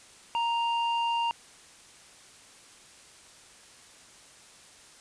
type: tone with low-pass filter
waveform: square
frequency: 932.3 Hz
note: A#5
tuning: in tune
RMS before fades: -28 dBFS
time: 0.35-1.31 s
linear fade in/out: 0 ms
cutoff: 2200 Hz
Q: 6.6
effects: white hiss -53 dBFS RMS until 5 s + resampled to 22050 Hz